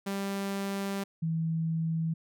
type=tone pair in turn; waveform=sawtooth / sine; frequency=197.3 / 162.57 Hz; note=G3 / E3; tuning=+11 / -24 cents; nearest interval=minor third; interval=335 cents; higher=first; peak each=-27 dBFS; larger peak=neither; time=0.06-1.04 / 1.22-2.14 s; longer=first; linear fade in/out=10 ms; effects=none